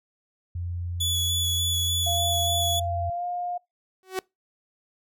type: tone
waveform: sine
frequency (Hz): 87.31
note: F2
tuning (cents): 0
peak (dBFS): -28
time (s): 0.55-3.1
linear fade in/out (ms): 5
type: tone with vibrato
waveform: sawtooth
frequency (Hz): 3413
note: G#7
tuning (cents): +47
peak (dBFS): -21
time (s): 1-2.8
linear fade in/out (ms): 10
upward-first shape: square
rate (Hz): 3.4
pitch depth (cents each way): 12
type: tone with pitch glide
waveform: sine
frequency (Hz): 690 to 709.4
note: F5 to F5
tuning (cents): -21 to +27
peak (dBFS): -27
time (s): 2.06-3.58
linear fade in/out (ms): 10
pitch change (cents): +48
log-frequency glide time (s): 3.11-3.25
type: tone with exponential growth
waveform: sawtooth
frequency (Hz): 375.8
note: F#4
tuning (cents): +27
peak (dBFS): -19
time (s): 4.03-4.19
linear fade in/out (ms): 0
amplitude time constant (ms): 34
effects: noise-tail reverb RT60 0.2 s tail -25 dB re dry